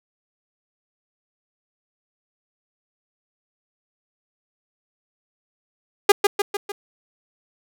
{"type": "tone with echo", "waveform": "sawtooth", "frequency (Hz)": 405.1, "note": "G#4", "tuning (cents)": -43, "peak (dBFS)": -4, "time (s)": [6.09, 6.12], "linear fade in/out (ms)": 5, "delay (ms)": 150, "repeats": 4, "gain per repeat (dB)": -5, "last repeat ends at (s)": 6.72, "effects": []}